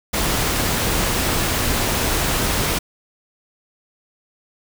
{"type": "noise", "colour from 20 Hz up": "pink", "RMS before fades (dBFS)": -20, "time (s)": [0.13, 2.79], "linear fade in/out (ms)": 10, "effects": []}